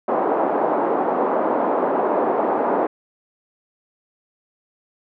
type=band-pass noise; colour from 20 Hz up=white; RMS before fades=-20 dBFS; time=0.08-2.87 s; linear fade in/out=5 ms; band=260 to 910 Hz; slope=24 dB/octave; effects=none